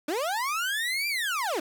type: linear two-way sweep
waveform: 30% pulse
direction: up then down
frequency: 277.2 to 2392 to 277.2 Hz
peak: -24 dBFS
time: 0.08-1.6 s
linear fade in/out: 5 ms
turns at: 1.08 s
effects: none